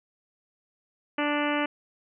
harmonic tone, 293.5 Hz, D4, 1 cent flat, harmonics 1 / 2 / 3 / 4 / 5 / 6 / 7 / 8 / 9 / 10, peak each -28 / -31 / -33 / -34 / -35 / -36 / -36 / -37 / -38 / -38 dBFS, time 1.18-1.66 s, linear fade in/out 5 ms, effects none

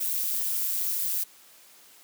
violet noise with amplitude modulation, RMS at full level -25 dBFS, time 0-1.24 s, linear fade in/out 10 ms, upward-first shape sine, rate 187 Hz, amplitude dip 70%, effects white hiss -54 dBFS RMS until 2.03 s + high-pass 200 Hz 12 dB/octave

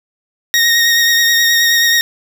20% pulse tone with vibrato, 1864.7 Hz, A#6, in tune, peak -4 dBFS, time 0.54-2.01 s, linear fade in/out 0 ms, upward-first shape sine, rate 9.4 Hz, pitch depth 21 cents each way, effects none

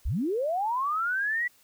sine linear sweep, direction up, 31.68 to 1975.5 Hz, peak -25 dBFS, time 0.05-1.48 s, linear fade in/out 10 ms, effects white hiss -61 dBFS RMS until 1.63 s

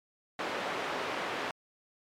pink band-pass noise, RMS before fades -35 dBFS, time 0.39-1.51 s, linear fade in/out 2 ms, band 380 to 2600 Hz, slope 12 dB/octave, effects MP3 96 kbps

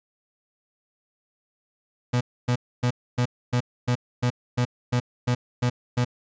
35% pulse tone bursts, 122.9 Hz, B2, 8 cents flat, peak -18 dBFS, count 12, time 2.13-6.048 s, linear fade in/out 10 ms, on 79 ms, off 270 ms, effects resampled to 16000 Hz

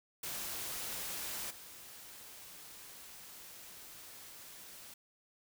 white noise with level steps, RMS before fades -41 / -52 dBFS, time 0.23-4.94 s, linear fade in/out 5 ms, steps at 1.5 s, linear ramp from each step 10 ms, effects none

